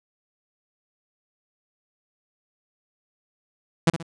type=tone with echo; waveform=sawtooth; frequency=166.1 Hz; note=E3; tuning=13 cents sharp; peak=-10 dBFS; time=3.87-3.9 s; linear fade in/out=5 ms; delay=64 ms; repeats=2; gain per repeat=-10 dB; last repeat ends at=4.028 s; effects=resampled to 22050 Hz